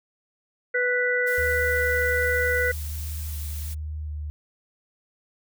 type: harmonic tone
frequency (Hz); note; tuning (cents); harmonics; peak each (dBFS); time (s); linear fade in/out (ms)
493.5; B4; -1; 1 / 3 / 4; -25 / -25 / -25; 0.74-2.72; 10
type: noise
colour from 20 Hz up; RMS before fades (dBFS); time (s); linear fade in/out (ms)
blue; -39; 1.26-3.75; 20
type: tone with vibrato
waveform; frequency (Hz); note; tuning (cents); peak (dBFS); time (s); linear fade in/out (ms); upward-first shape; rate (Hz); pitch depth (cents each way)
sine; 75.8; D#2; -45; -29; 1.38-4.3; 0; square; 1.3; 15
effects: none